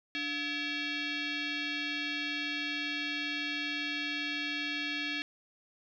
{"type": "tone with frequency modulation", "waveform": "sine", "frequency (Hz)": 293.7, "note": "D4", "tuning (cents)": 0, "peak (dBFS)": -32, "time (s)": [0.15, 5.22], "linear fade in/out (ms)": 0, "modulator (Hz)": 1000, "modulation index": 3.6, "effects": []}